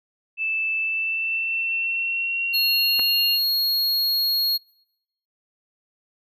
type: tone with pitch glide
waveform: sine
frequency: 2637 to 2794 Hz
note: E7 to F7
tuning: 0 to 0 cents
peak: -22 dBFS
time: 0.37-3.39 s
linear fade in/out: 50 ms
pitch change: +100 cents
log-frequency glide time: 0.79-3.2 s
type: tone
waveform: square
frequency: 4300 Hz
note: C8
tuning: 47 cents sharp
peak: -20 dBFS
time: 2.53-4.58 s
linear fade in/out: 20 ms
type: clicks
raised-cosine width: 0.5 ms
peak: -19 dBFS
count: 2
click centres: 2.993 / 2.997 s
effects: noise-tail reverb RT60 0.8 s tail -24 dB re dry